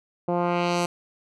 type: tone with low-pass filter sweep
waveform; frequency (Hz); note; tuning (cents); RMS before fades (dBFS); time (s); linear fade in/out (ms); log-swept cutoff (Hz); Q
10% pulse; 174.61; F3; 0; -24; 0.28-0.86; 5; 620 to 9700; 1.1
effects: none